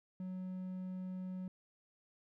triangle tone, 185 Hz, F#3, in tune, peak -38 dBFS, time 0.2-1.48 s, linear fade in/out 2 ms, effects none

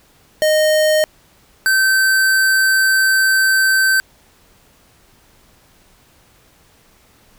square tone pair in turn, 618 / 1546.1 Hz, D#5 / G6, -12 / -24 cents, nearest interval octave + major third, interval 1588 cents, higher second, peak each -12 dBFS, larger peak neither, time 0.42-1.04 / 1.66-4 s, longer second, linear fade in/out 0 ms, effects pink hiss -52 dBFS RMS until 7.38 s

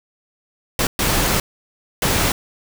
pink noise bursts at uneven times, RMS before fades -18 dBFS, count 3, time 0.79-0.87 / 0.99-1.4 / 2.02-2.32 s, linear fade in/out 2 ms, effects none

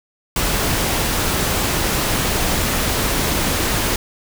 pink noise, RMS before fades -19 dBFS, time 0.36-3.96 s, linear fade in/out 2 ms, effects none

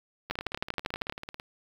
two click trains, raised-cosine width 0.3 ms, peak -22 / -13 dBFS, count 21 / 11, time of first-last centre 0.3-1.399 / 0.31-1.097 s, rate 18.2 / 12.7 Hz, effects 7-bit

